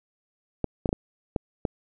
clicks, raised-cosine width 2 ms, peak -11 dBFS, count 6, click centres 0.643 / 0.858 / 0.891 / 0.929 / 1.362 / 1.652 s, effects none

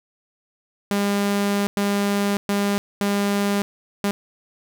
sawtooth tone bursts at uneven times, 201.8 Hz, G#3, 49 cents flat, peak -15 dBFS, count 5, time 0.91-1.67 / 1.77-2.37 / 2.49-2.78 / 3.01-3.62 / 4.04-4.11 s, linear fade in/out 0 ms, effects none

